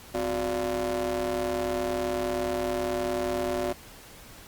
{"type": "ring-modulated tone", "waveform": "30% pulse", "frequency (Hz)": 110, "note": "A2", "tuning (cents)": 0, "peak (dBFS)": -21, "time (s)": [0.14, 3.73], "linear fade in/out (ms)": 10, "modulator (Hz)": 475, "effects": ["pink hiss -48 dBFS RMS until 4.47 s", "Opus 48 kbps"]}